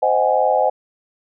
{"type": "chord", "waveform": "sine", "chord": "Ab dominant seventh", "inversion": "first", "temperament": "just", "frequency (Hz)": [519.1, 623, 747.5, 830.6], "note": ["C5", "Eb5", "Gb5", "Ab5"], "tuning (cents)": [-14, 2, 17, 0], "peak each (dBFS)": -19, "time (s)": [0.02, 0.7], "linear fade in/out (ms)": 10, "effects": []}